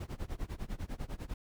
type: noise with tremolo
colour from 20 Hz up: brown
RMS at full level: -36 dBFS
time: 0-1.34 s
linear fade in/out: 5 ms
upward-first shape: sine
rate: 10 Hz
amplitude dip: 95%
effects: none